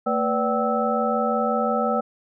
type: tone cluster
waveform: sine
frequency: 225.9 / 495.3 / 581 / 766 / 1308 Hz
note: A3 / B4 / D5 / G5 / E6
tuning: +46 / +5 / -19 / -40 / -14 cents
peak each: -26 dBFS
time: 0.06-2.01 s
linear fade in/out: 10 ms
effects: none